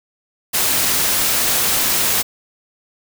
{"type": "noise", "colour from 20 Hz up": "white", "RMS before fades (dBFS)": -17, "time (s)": [0.53, 2.23], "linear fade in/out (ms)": 20, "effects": []}